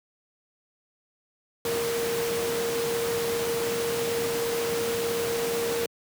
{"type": "tone in noise", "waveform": "sine", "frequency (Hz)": 466.2, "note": "A#4", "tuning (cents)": 0, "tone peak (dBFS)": -26, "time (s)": [1.65, 5.86], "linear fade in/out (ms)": 2, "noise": "pink", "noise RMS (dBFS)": -31, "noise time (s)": [1.65, 5.86], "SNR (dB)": 2, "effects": ["high-pass 150 Hz 12 dB/octave"]}